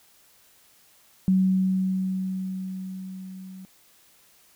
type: tone with level ramp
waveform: sine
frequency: 188.1 Hz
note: F#3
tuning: 29 cents sharp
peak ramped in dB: -16 to -39 dBFS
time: 1.28-3.65 s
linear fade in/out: 0 ms
effects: white hiss -58 dBFS RMS until 4.55 s